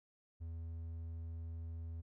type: tone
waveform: triangle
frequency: 82.41 Hz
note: E2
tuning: in tune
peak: -40 dBFS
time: 0.4-2.02 s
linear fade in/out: 20 ms
effects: none